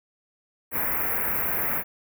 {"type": "band-stop noise", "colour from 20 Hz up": "white", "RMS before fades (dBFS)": -26, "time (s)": [0.71, 1.84], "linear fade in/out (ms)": 50, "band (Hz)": [2300, 12000], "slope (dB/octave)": 48, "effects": []}